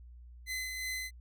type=tone with tremolo; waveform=sawtooth; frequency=2037 Hz; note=C7; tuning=47 cents flat; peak=-31 dBFS; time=0.46-1.11 s; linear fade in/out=50 ms; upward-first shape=sine; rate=2.8 Hz; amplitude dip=35%; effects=added 60 Hz sine -49 dBFS peak until 1.2 s